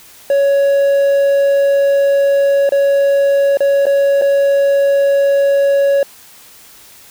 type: tone with dropouts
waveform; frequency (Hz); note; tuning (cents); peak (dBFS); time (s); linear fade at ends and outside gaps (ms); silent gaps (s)
triangle; 558; C#5; +11; -7; 0.3-6.03; 2; 2.692-2.721 / 3.572-3.605 / 3.856-3.866 / 4.214-4.22
effects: white hiss -41 dBFS RMS until 7.1 s